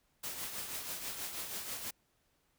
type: noise with tremolo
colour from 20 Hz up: white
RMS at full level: -39 dBFS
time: 0.23-1.91 s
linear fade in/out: 10 ms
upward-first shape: triangle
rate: 6.2 Hz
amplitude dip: 55%
effects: pink hiss -75 dBFS RMS until 2.58 s

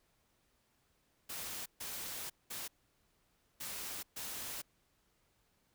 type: noise bursts at uneven times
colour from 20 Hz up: white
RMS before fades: -43 dBFS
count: 5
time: 1.29-1.66 / 1.8-2.3 / 2.5-2.68 / 3.6-4.03 / 4.16-4.62 s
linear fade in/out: 10 ms
effects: pink hiss -75 dBFS RMS until 5.74 s

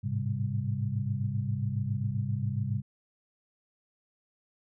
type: tone cluster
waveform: sine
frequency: 103.7 / 111.1 / 132.3 / 197.3 Hz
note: G#2 / A2 / C3 / G3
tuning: -2 / +17 / +20 / +11 cents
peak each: -32 / -35 / -32 / -37 dBFS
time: 0.03-2.82 s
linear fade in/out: 20 ms
effects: none

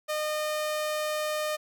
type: tone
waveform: sawtooth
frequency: 610 Hz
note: D#5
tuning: 34 cents flat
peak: -24 dBFS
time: 0.08-1.57 s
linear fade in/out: 20 ms
effects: none

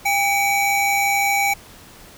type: tone pair together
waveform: square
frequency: 799.5 / 2273 Hz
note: G5 / C#7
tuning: +34 / +43 cents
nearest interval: octave + tritone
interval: 1809 cents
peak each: -20 dBFS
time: 0.05-1.54 s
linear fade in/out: 10 ms
effects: pink hiss -44 dBFS RMS until 2.17 s

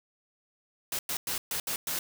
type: noise bursts at uneven times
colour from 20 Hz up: white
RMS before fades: -32 dBFS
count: 6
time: 0.92-0.99 / 1.09-1.17 / 1.27-1.38 / 1.51-1.6 / 1.67-1.76 / 1.87-1.99 s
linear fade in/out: 2 ms
effects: none

